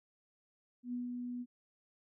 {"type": "tone with ADSR envelope", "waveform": "sine", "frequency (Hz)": 245.1, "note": "B3", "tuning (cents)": -13, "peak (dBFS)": -35, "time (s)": [0.83, 1.46], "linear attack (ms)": 100, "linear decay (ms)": 150, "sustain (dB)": -3, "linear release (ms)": 47, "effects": []}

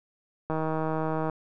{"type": "click train", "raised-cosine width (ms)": 1, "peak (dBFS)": -16, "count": 127, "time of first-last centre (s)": [0.5, 1.297], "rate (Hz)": 158, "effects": []}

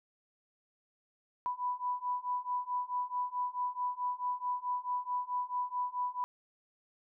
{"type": "beating tone pair", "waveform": "sine", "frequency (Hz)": [987.8, 992.4], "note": ["B5", "B5"], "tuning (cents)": [0, 8], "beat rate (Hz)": 4.6, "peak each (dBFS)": [-36, -35], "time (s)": [1.46, 6.24], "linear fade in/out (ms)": 0, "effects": []}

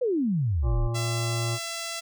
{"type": "exponential sweep", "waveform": "sine", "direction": "down", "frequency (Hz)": [530, 30.22], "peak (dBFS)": -22, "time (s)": [0.01, 0.88], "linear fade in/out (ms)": 10}
{"type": "harmonic tone", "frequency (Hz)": 116.54, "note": "A#2", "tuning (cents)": 0, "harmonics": [1, 3, 5, 7, 9, 10], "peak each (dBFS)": [-26, -36, -40, -43, -45, -46], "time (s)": [0.62, 1.59], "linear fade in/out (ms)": 50}
{"type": "tone", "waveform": "5% pulse", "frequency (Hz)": 671, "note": "E5", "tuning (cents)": 31, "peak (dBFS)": -20, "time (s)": [0.94, 2.01], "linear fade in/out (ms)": 20}
{"effects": []}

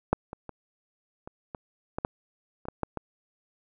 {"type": "clicks", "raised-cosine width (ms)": 1, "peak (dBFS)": [-7, -23, -24, -26, -22, -16, -12, -28, -17, -13, -18], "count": 11, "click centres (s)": [0.13, 0.331, 0.493, 1.275, 1.548, 1.985, 2.049, 2.654, 2.685, 2.833, 2.973], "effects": []}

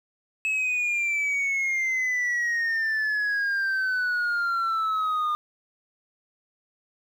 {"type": "exponential sweep", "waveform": "sine", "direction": "down", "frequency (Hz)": [2595, 1211], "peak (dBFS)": -20, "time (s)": [0.45, 5.35], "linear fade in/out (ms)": 0, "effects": ["tanh soft clip ceiling -22 dBFS", "9-bit"]}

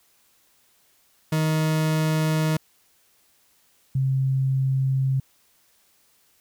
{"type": "tone pair in turn", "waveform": ["40% pulse", "sine"], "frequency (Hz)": [156.8, 133.35], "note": ["D#3", "C3"], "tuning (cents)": [14, 33], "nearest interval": "minor third", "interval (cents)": 281, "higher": "first", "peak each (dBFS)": -19, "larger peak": "neither", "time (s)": [[1.32, 2.57], [3.95, 5.2]], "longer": "neither", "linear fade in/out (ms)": 5, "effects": ["white hiss -62 dBFS RMS until 6.4 s"]}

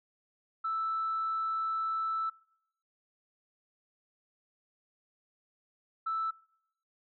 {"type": "tone bursts at uneven times", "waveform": "sine", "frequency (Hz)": 1318.5, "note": "E6", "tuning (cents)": 0, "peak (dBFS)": -29, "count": 2, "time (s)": [[0.64, 2.3], [6.06, 6.31]], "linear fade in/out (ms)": 10, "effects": ["noise-tail reverb RT60 0.8 s tail -26 dB re dry", "tanh soft clip ceiling -25 dBFS"]}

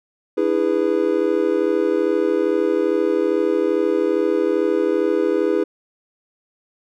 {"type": "chord", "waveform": "triangle", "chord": "E dominant seventh", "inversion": "third", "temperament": "just", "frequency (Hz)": [296.7, 329.6, 412, 494.4], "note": ["D4", "E4", "G#4", "B4"], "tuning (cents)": [18, 0, -14, 2], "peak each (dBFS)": [-24, -19, -18, -20], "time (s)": [0.37, 5.64], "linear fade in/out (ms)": 10, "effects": []}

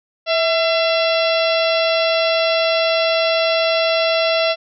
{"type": "harmonic tone with a mistuned harmonic", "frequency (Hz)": 676, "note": "E5", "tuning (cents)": 43, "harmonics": [1, 2, 3, 4, 5, 6, 7, 8], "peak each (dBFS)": [-16, -25, -27, -23, -25, -27, -30, -30], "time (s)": [0.26, 4.56], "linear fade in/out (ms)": 50, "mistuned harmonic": 1, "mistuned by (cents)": -61, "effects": []}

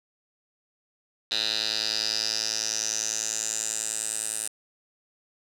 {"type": "tone with band-pass filter sweep", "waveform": "10% pulse", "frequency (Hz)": 110, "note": "A2", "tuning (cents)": 0, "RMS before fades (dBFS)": -29, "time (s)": [1.31, 4.48], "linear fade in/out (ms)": 5, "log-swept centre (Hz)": [4000, 9000], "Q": 5.8, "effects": []}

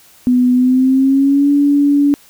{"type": "tone with pitch glide", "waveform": "sine", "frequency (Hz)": [249, 286], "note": ["B3", "D4"], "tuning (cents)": [14, -46], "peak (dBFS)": -8, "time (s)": [0.27, 2.14], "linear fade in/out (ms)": 0, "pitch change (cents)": 240, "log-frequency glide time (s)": [0.53, 1.5], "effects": ["white hiss -46 dBFS RMS until 2.29 s"]}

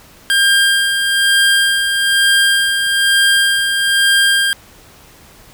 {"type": "tone with tremolo", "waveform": "25% pulse", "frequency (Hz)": 1601, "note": "G6", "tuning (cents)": 36, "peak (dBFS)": -5, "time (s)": [0.3, 4.53], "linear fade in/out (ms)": 0, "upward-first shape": "sine", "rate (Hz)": 1.1, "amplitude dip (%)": 45, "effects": ["pink hiss -43 dBFS RMS until 5.53 s"]}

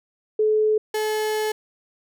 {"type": "tone pair in turn", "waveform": ["sine", "35% pulse"], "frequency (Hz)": [430.1, 430.1], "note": ["A4", "A4"], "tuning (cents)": [-39, -39], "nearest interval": "unison", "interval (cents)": 0, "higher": "neither", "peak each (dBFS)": [-16, -20], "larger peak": "first", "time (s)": [[0.39, 0.78], [0.94, 1.52]], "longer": "second", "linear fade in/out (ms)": 5, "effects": []}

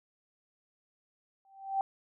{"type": "tone with exponential growth", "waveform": "sine", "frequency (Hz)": 779, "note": "G5", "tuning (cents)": -11, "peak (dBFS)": -24, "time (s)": [1.45, 1.81], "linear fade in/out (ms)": 1, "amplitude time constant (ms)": 78, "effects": []}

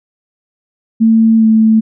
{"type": "tone with pitch glide", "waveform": "sine", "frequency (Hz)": [224.1, 220.6], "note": ["A3", "A3"], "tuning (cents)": [32, 5], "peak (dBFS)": -5, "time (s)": [1, 1.81], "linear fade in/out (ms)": 20, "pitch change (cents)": -27, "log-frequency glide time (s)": [1.38, 1.45], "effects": []}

